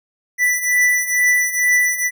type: beating tone pair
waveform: square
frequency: 1975.5 / 1977.7 Hz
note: B6 / B6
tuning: 0 / +2 cents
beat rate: 2.2 Hz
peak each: -20 / -16 dBFS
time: 0.38-2.11 s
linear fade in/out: 50 ms
effects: none